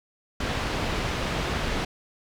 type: low-pass noise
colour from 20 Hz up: pink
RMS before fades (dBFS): -28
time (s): 0.4-1.85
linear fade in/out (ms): 5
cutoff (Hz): 4000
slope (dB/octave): 12
effects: none